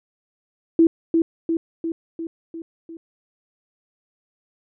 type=tone with echo; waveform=sine; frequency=329.6 Hz; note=E4; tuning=in tune; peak=-10 dBFS; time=0.79-0.87 s; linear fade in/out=2 ms; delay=350 ms; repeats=6; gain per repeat=-4 dB; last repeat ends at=2.97 s; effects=none